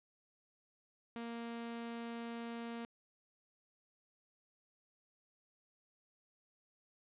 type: tone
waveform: sawtooth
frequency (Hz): 233.1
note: A#3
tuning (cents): 0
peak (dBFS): -38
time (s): 1.16-2.85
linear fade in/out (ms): 0
effects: resampled to 8000 Hz + 12-bit